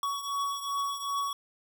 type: beating tone pair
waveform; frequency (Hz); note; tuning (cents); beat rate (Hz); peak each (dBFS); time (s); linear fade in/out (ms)
square; 1122 / 1124.6; C#6 / C#6; +21 / +25; 2.6; -32 / -37; 0.03-1.33; 2
effects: none